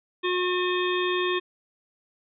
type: harmonic tone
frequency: 361.2 Hz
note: F#4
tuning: 42 cents flat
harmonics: 1 / 3 / 5 / 7 / 9 / 10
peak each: -25 / -30 / -32 / -33 / -35 / -35 dBFS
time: 0.23-1.4 s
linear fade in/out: 20 ms
effects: none